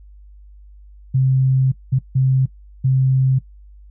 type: tone bursts at uneven times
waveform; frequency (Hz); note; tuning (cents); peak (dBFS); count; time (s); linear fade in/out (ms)
sine; 131.7; C3; +12; -12; 4; 1.14-1.72 / 1.92-1.99 / 2.15-2.46 / 2.84-3.39; 10
effects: noise-tail reverb RT60 0.1 s tail -20 dB re dry + added 50 Hz sine -40 dBFS peak until 3.9 s